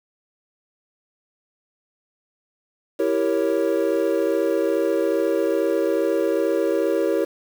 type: chord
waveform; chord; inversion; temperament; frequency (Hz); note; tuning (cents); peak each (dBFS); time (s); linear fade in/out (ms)
triangle; E diminished seventh; none; equal; 329.6 / 392 / 466.2 / 554.4; E4 / G4 / Bb4 / Db5; 0 / 0 / 0 / 0; -22; 2.99-7.25; 10
effects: 7-bit